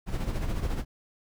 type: noise with tremolo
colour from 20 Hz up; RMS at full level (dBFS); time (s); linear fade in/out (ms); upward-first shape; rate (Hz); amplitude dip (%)
brown; -27; 0.06-0.85; 50; sine; 14; 55
effects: none